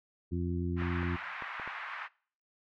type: harmonic tone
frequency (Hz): 87.4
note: F2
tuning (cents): +2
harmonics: 1 / 2 / 3 / 4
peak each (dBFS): -33 / -36 / -38 / -39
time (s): 0.31-1.17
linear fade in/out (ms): 20
type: band-pass noise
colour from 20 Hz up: white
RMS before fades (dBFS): -41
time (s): 0.76-2.09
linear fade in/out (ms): 50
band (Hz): 930 to 2000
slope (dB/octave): 24
type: clicks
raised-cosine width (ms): 1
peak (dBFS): -30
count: 5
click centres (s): 0.82 / 1.03 / 1.423 / 1.598 / 1.676
effects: noise-tail reverb RT60 0.5 s tail -24 dB re dry